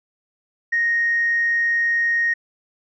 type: tone with tanh clipping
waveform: triangle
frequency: 1864.7 Hz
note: A#6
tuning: in tune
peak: -16 dBFS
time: 0.72-2.34 s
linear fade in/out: 10 ms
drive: 1 dB
effects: resampled to 16000 Hz